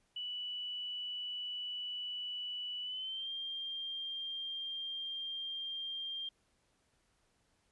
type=tone with pitch glide; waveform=sine; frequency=2960 to 3191 Hz; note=F#7 to G7; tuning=0 to +30 cents; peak=-38 dBFS; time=0.16-6.29 s; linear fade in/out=5 ms; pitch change=+130 cents; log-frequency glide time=2.82-3.3 s; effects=pink hiss -75 dBFS RMS until 7.71 s + resampled to 24000 Hz